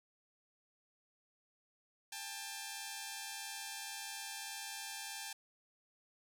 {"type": "tone pair together", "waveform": "5% pulse", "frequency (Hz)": [798.3, 880], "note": ["G5", "A5"], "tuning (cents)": [31, 0], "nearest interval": "major second", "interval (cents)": 169, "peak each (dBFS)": [-34, -34], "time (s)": [2.12, 5.33], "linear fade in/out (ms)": 5, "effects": []}